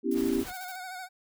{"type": "chord", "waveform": "sine", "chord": "C# half-diminished seventh", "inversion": "third", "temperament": "equal", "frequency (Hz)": [246.9, 277.2, 329.6, 392], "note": ["B3", "C#4", "E4", "G4"], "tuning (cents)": [0, 0, 0, 0], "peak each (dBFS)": -30, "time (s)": [0.03, 0.45], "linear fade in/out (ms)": 50}
{"type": "noise with tremolo", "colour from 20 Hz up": "blue", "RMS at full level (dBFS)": -45, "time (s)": [0.11, 0.76], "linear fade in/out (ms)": 5, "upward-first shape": "square", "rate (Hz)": 14, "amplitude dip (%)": 70}
{"type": "noise", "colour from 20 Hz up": "pink", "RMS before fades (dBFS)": -42, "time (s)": [0.13, 0.53], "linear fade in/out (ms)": 50}
{"type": "tone with vibrato", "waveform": "25% pulse", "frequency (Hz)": 740, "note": "F#5", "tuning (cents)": 0, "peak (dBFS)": -34, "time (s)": [0.45, 1.09], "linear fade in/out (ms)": 50, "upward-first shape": "sine", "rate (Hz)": 13, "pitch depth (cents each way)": 48}
{"effects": []}